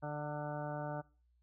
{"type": "harmonic tone with a mistuned harmonic", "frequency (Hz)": 148.3, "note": "D3", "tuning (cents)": 17, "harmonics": [1, 2, 3, 4, 5, 6, 8, 9, 10], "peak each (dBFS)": [-42, -47, -52, -43, -46, -47, -53, -54, -51], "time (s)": [0.02, 1.02], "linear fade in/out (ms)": 20, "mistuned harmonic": 6, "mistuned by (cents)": 18, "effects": ["noise-tail reverb RT60 0.4 s tail -23 dB re dry", "added 60 Hz sine -69 dBFS peak until 1.42 s"]}